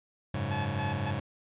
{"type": "chord", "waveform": "sawtooth", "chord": "F# suspended second", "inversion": "none", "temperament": "just", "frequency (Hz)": [92.5, 104.06, 138.75], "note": ["F#2", "G#2", "C#3"], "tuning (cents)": [0, 4, 2], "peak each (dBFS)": [-32, -29, -30], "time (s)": [0.34, 1.2], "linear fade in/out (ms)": 5}
{"type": "tone with tremolo", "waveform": "sawtooth", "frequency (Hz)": 859, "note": "A5", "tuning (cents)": -42, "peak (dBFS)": -30, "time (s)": [0.51, 1.11], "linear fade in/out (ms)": 5, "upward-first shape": "square", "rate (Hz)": 3.6, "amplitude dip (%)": 70}
{"effects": ["resampled to 8000 Hz"]}